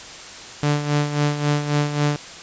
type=tone with tremolo; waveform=sawtooth; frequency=146.83 Hz; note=D3; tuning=in tune; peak=-12 dBFS; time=0.63-2.16 s; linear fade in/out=0 ms; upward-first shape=sine; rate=3.7 Hz; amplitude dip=65%; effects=white hiss -37 dBFS RMS until 2.42 s + resampled to 16000 Hz